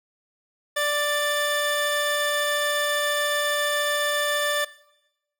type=tone pair together; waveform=30% pulse; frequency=587.3 / 1769.1 Hz; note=D5 / A6; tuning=0 / +9 cents; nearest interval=octave + perfect fifth; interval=1909 cents; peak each=-22 dBFS; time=0.76-4.65 s; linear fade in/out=10 ms; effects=noise-tail reverb RT60 0.9 s tail -19 dB re dry